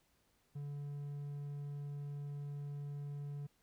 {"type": "tone", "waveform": "triangle", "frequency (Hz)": 143.8, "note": "D3", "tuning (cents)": -36, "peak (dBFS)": -39, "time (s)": [0.55, 3.47], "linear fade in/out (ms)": 10, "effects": ["pink hiss -75 dBFS RMS until 3.62 s"]}